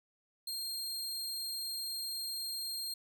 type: tone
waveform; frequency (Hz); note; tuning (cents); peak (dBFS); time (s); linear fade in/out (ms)
sawtooth; 4208; C8; +9; -34; 0.47-2.94; 5
effects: none